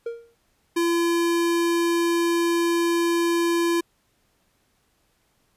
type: tone with exponential decay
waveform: triangle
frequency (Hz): 466.2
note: A#4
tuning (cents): 0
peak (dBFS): -22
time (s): 0.06-0.35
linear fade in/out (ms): 5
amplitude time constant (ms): 62
type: tone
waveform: square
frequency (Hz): 340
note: F4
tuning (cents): -46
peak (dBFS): -20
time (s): 0.76-3.81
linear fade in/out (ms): 10
effects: pink hiss -67 dBFS RMS until 5.56 s + resampled to 32000 Hz